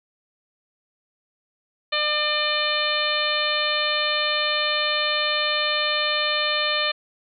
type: harmonic tone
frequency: 600 Hz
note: D5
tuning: 37 cents sharp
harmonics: 1 / 2 / 3 / 4 / 5 / 6 / 7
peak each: -28 / -28 / -28 / -28 / -28 / -28 / -28 dBFS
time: 1.92-6.92 s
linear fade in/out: 10 ms
effects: none